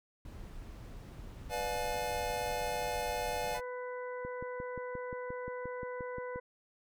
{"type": "noise", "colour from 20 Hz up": "brown", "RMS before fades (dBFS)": -46, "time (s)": [0.25, 3.6], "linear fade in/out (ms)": 2}
{"type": "chord", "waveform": "square", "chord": "B diminished seventh", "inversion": "none", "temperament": "just", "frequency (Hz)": [493.9, 592.7, 711.2, 853.4], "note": ["B4", "D5", "F5", "Ab5"], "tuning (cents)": [0, 16, 31, 47], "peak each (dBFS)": [-40, -41, -40, -39], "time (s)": [1.49, 3.61], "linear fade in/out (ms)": 50}
{"type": "harmonic tone", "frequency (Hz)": 497.7, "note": "B4", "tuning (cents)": 13, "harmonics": [1, 2, 3, 4], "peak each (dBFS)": [-39, -45, -49, -51], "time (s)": [3.54, 6.4], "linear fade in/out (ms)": 10}
{"type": "click train", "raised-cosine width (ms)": 3, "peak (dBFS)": -31, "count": 13, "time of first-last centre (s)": [4.25, 6.359], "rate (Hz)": 5.69}
{"effects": []}